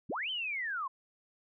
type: linear two-way sweep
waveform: sine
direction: up then down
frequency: 87.31 to 3136 to 1008 Hz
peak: -33 dBFS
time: 0.09-0.88 s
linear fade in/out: 10 ms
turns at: 0.3 s
effects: none